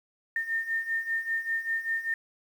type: beating tone pair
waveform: sine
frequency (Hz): 1814 / 1819.1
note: A#6 / A#6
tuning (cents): -48 / -43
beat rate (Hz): 5.1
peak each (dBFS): -33 / -29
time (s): 0.36-2.14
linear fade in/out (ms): 2
effects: 9-bit